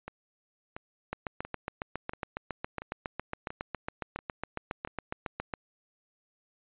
two click trains, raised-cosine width 0.5 ms, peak -18 / -24 dBFS, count 33 / 8, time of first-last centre 1.13-5.538 / 0.08-4.875 s, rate 7.26 / 1.46 Hz, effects resampled to 8000 Hz

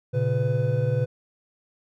triangle tone cluster, 117.1 / 138.3 / 499.9 Hz, A#2 / C#3 / B4, +8 / -4 / +21 cents, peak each -22 / -23 / -25 dBFS, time 0.13-1.06 s, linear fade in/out 20 ms, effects none

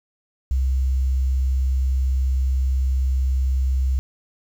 sine tone, 65.41 Hz, C2, in tune, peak -17 dBFS, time 0.51-3.99 s, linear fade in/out 0 ms, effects 8-bit

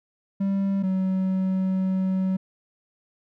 triangle tone pair in turn, 196 / 188.5 Hz, G3 / F#3, 0 / +32 cents, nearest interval minor second, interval 68 cents, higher first, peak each -19 dBFS, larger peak neither, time 0.4-0.83 / 0.83-2.37 s, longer second, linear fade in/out 10 ms, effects none

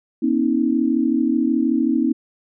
sine tone cluster, 240.4 / 273.7 / 319.1 Hz, B3 / C#4 / D#4, -46 / -22 / +44 cents, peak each -20 dBFS, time 0.22-2.13 s, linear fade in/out 10 ms, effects none

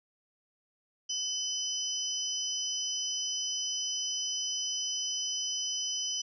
sine tone cluster, 3033 / 5040 / 5900 Hz, F#7 / D#8 / F#8, +42 / +21 / -6 cents, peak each -36 / -37 / -34 dBFS, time 1.09-6.22 s, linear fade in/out 10 ms, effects none

